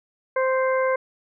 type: harmonic tone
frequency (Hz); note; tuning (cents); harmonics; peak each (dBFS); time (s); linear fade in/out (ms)
522; C5; -4; 1 / 2 / 3 / 4; -20 / -26 / -30 / -32; 0.36-0.96; 5
effects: none